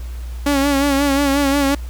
sawtooth tone with vibrato, 280 Hz, C#4, 18 cents sharp, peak -10 dBFS, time 0.46-1.75 s, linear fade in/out 5 ms, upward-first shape sine, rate 5.6 Hz, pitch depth 51 cents each way, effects added 60 Hz sine -25 dBFS peak until 1.89 s + pink hiss -44 dBFS RMS until 1.89 s

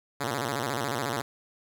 5% pulse tone with vibrato, 128.6 Hz, C3, 30 cents flat, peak -17 dBFS, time 0.2-1.22 s, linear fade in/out 10 ms, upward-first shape square, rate 14 Hz, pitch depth 170 cents each way, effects none

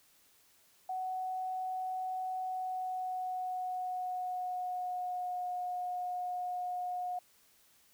sine tone with pitch glide, 745 to 722.1 Hz, F#5 to F#5, +12 to -42 cents, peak -34 dBFS, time 0.89-7.19 s, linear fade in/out 5 ms, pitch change -54 cents, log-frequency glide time 2.39-5.5 s, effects white hiss -66 dBFS RMS until 7.93 s

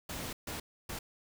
pink noise bursts at uneven times, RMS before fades -40 dBFS, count 3, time 0.09-0.33 / 0.47-0.6 / 0.89-0.99 s, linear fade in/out 5 ms, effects none

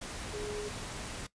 sine tone in noise, 417.6 Hz, G#4, 10 cents sharp, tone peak -37 dBFS, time 0.33-0.69 s, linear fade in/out 10 ms, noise pink, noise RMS -41 dBFS, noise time 0.01-1.27 s, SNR +1 dB, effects noise-tail reverb RT60 0.1 s tail -17 dB re dry + resampled to 22050 Hz

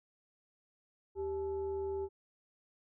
sine tone with frequency modulation, 392 Hz, G4, in tune, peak -34 dBFS, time 1.15-2.09 s, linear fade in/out 50 ms, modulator 468 Hz, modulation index 0.43, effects none

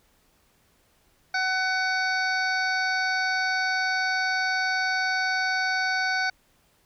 harmonic tone with a mistuned harmonic, 750 Hz, F#5, 23 cents sharp, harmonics 1 / 2 / 3 / 5 / 6 / 7 / 8, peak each -29 / -25 / -31 / -42 / -34 / -42 / -44 dBFS, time 1.34-6.3 s, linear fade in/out 5 ms, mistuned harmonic 7, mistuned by +66 cents, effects pink hiss -64 dBFS RMS until 6.85 s

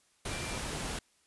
sine tone in noise, 2362 Hz, D7, 9 cents sharp, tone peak -44 dBFS, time 0.31-0.58 s, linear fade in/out 5 ms, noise pink, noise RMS -37 dBFS, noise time 0.25-0.99 s, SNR -10 dB, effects white hiss -69 dBFS RMS until 1.26 s + resampled to 24000 Hz

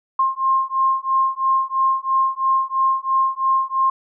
sine beating tone pair, 1061 / 1064 Hz, C6 / C6, +24 / +29 cents, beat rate 3 Hz, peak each -19 dBFS, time 0.19-3.9 s, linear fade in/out 5 ms, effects none

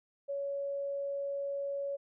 sine tone, 560 Hz, C#5, 18 cents sharp, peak -33 dBFS, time 0.28-1.97 s, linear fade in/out 20 ms, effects none

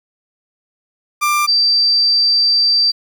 30% pulse / sine tone pair in turn, 1187 / 4675 Hz, D6 / D8, +18 / -9 cents, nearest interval 2 octaves, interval 2373 cents, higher second, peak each -10 dBFS, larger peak neither, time 1.21-1.47 / 1.47-2.92 s, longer second, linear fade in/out 20 ms, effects 8-bit

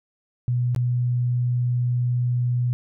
sine tone with dropouts, 122.8 Hz, B2, 9 cents flat, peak -19 dBFS, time 0.48-2.73 s, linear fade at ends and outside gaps 0 ms, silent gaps 0.748-0.762 s, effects none

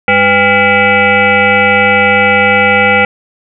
sine tone with frequency modulation, 1400 Hz, F6, 4 cents sharp, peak -5 dBFS, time 0.08-3.05 s, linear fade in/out 2 ms, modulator 299 Hz, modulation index 3.8, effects none

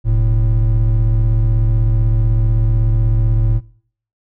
triangle tone pair together, 42.37 / 111.1 Hz, E1 / A2, +48 / +17 cents, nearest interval octave + perfect fourth, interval 1669 cents, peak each -11 dBFS, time 0.04-3.61 s, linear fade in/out 50 ms, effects noise-tail reverb RT60 0.6 s tail -23 dB re dry + tanh soft clip ceiling -2 dBFS

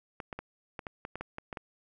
clicks, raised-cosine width 0.5 ms, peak -23 dBFS, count 11, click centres 0.202 / 0.328 / 0.39 / 0.792 / 0.868 / 1.051 / 1.156 / 1.21 / 1.384 / 1.528 / 1.572 s, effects none

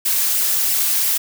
blue noise with flanger, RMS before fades -18 dBFS, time 0.05-1.18 s, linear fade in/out 10 ms, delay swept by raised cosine 0.37 to 3.57 ms, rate 3 Hz, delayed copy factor +0.5, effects none

